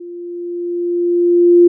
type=tone with level ramp; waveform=sine; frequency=348.4 Hz; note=F4; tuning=4 cents flat; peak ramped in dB=-28 to -3 dBFS; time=0-1.68 s; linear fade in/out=10 ms; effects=none